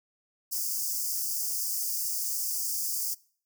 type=high-pass noise; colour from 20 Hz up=white; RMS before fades=-31 dBFS; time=0.51-3.15 s; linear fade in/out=20 ms; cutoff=4800 Hz; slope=96 dB/octave; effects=noise-tail reverb RT60 0.5 s tail -23 dB re dry